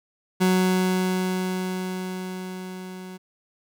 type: tone with level ramp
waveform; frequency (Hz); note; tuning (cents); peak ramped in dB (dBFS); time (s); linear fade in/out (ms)
30% pulse; 185; F#3; 0; -14 to -34; 0.4-3.18; 20
effects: none